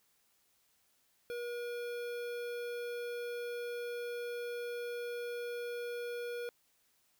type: tone with notch filter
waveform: square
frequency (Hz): 480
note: B4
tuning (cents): -49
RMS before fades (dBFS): -40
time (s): 1.3-6.49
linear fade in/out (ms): 0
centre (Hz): 7100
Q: 1
effects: white hiss -73 dBFS RMS until 7.19 s